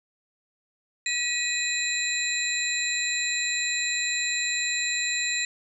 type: tone cluster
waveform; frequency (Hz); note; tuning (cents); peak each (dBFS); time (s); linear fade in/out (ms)
sine; 1930 / 2506 / 3999 / 7350; B6 / D#7 / B7 / A#8; -40 / +12 / +21 / -25; -30; 1.06-5.45; 2
effects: none